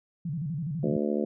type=tone with vibrato; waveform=sine; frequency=155.1 Hz; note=D#3; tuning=5 cents flat; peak=-29 dBFS; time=0.25-0.97 s; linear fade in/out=5 ms; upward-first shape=square; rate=12 Hz; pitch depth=170 cents each way
type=harmonic tone; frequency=73.42 Hz; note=D2; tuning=in tune; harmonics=3 / 4 / 5 / 6 / 7 / 8 / 9; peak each=-29 / -33 / -31 / -36 / -33 / -38 / -41 dBFS; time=0.83-1.25 s; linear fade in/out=5 ms
effects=none